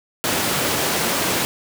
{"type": "high-pass noise", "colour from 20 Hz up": "pink", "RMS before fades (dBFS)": -21, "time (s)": [0.24, 1.45], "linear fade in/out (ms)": 0, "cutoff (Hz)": 180, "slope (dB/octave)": 12, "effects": []}